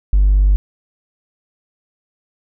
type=tone with hard clipping; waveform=sine; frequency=49 Hz; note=G1; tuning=in tune; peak=-9 dBFS; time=0.13-0.56 s; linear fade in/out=0 ms; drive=1 dB; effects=none